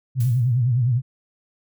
sine tone with vibrato, 122.8 Hz, B2, 9 cents flat, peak -16 dBFS, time 0.15-1.02 s, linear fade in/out 50 ms, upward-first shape sine, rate 9.8 Hz, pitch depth 130 cents each way
blue noise with exponential decay, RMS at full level -36 dBFS, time 0.2-0.64 s, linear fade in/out 5 ms, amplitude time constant 94 ms
effects none

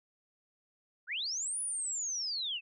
sine linear two-way sweep, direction up then down, 1334 to 9956 to 2540 Hz, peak -33 dBFS, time 1.07-2.61 s, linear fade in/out 50 ms, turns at 1.6 s, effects none

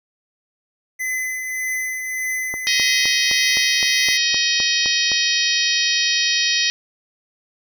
square tone with tremolo, 2027 Hz, B6, 45 cents sharp, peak -21 dBFS, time 0.99-4.18 s, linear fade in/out 20 ms, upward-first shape triangle, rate 1.7 Hz, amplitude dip 45%
click train, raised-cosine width 1 ms, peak -17 dBFS, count 11, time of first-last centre 2.54-5.117 s, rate 3.88 Hz
harmonic tone, 630 Hz, D#5, 21 cents sharp, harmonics 3 / 4 / 5 / 6 / 7 / 8 / 9, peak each -24 / -24 / -24 / -24 / -24 / -24 / -24 dBFS, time 2.67-6.7 s, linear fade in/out 0 ms
effects none

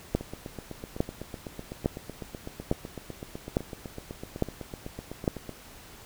two click trains, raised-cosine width 2 ms, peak -23 / -10 dBFS, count 43 / 7, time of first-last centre 0.21-5.493 / 0.15-5.278 s, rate 7.95 / 1.17 Hz, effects pink hiss -49 dBFS RMS until 6.05 s

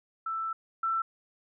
sine tone pair in turn, 1326 / 1336 Hz, E6 / E6, +10 / +23 cents, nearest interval unison, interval 13 cents, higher second, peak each -30 / -26 dBFS, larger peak second, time 0.26-0.53 / 0.83-1.02 s, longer first, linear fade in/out 5 ms, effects none

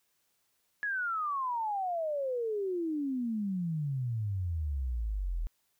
sine exponential sweep, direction down, 1707 to 38.92 Hz, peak -30 dBFS, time 0.83-5.47 s, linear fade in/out 0 ms, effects white hiss -75 dBFS RMS until 5.79 s

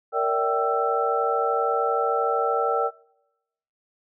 sine tone cluster, 463.9 / 574 / 647 / 776 / 1330 Hz, A#4 / D5 / E5 / G5 / E6, -8 / -40 / -32 / -18 / +15 cents, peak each -25 / -28 / -32 / -26 / -26 dBFS, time 0.12-2.91 s, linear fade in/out 50 ms, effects noise-tail reverb RT60 0.9 s tail -24 dB re dry

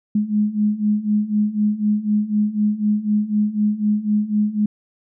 sine beating tone pair, 207.7 / 211.7 Hz, G#3 / G#3, 0 / +33 cents, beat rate 4 Hz, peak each -21 / -18 dBFS, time 0.15-4.66 s, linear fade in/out 5 ms, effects none

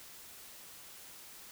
silence, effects white hiss -52 dBFS RMS until 1.51 s

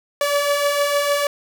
sawtooth beating tone pair, 569 / 575.6 Hz, C#5 / D5, +45 / -35 cents, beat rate 6.6 Hz, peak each -21 / -14 dBFS, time 0.21-1.27 s, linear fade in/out 2 ms, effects 8-bit

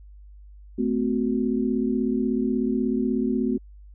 sine chord, F# diminished, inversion first, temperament equal with one note detuned, 220 / 256.4 / 370 Hz, A3 / C4 / F#4, 0 / -35 / 0 cents, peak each -25 / -24 / -28 dBFS, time 0.78-3.58 s, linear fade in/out 10 ms, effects added 50 Hz sine -43 dBFS peak until 3.94 s

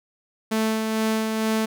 sawtooth tone with tremolo, 220 Hz, A3, in tune, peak -16 dBFS, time 0.51-1.66 s, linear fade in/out 10 ms, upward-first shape sine, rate 2.2 Hz, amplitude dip 35%, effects none

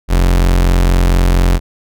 40% pulse tone, 44.33 Hz, F1, 27 cents sharp, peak -7 dBFS, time 0.08-1.6 s, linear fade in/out 50 ms, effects none

